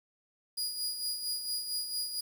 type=tone with tremolo; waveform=sawtooth; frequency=4889 Hz; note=D#8; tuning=31 cents flat; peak=-28 dBFS; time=0.57-2.21 s; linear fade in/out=10 ms; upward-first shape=sine; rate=4.4 Hz; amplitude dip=55%; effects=9-bit